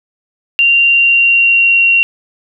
sine tone with pitch glide, 2772 to 2748 Hz, F7 to F7, -14 to -29 cents, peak -6 dBFS, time 0.59-2.03 s, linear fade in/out 0 ms, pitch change -15 cents, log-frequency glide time 0.83-1.81 s, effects none

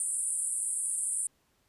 pink band-pass noise, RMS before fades -32 dBFS, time 0-1.27 s, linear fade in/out 2 ms, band 8400 to 10000 Hz, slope 96 dB/octave, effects pink hiss -71 dBFS RMS until 1.68 s + resampled to 32000 Hz

